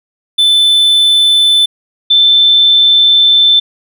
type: tone pair in turn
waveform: triangle / sine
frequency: 3520 / 3538 Hz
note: A7 / A7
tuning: 0 / +9 cents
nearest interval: unison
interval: 9 cents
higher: second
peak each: -4 dBFS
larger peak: neither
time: 0.38-1.66 / 2.1-3.6 s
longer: second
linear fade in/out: 10 ms
effects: none